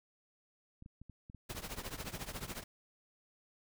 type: clicks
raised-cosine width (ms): 5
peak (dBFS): -39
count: 12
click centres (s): 0.824 / 0.861 / 1.016 / 1.097 / 1.299 / 1.347 / 1.55 / 1.597 / 1.665 / 1.88 / 2.046 / 2.079
type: noise with tremolo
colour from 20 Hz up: pink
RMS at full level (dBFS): -40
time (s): 1.49-2.64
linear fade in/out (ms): 10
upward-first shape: triangle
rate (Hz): 14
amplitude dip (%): 90
effects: none